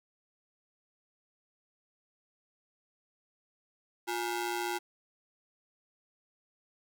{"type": "ring-modulated tone", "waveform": "sawtooth", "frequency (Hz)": 593, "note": "D5", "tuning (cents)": 17, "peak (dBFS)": -25, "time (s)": [4.07, 4.79], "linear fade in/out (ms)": 20, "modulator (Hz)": 239, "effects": []}